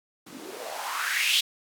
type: noise with band-pass filter sweep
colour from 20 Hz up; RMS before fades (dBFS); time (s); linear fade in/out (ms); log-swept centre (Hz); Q
blue; -29; 0.26-1.41; 10; 210 to 3500; 4.6
effects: none